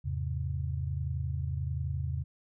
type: chord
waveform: sine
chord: E augmented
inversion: none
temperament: equal with one note detuned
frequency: 82.41 / 103.83 / 133.79 Hz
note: E2 / G#2 / B#2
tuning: 0 / 0 / +39 cents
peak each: -33 / -39 / -34 dBFS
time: 0.04-2.24 s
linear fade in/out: 20 ms
effects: none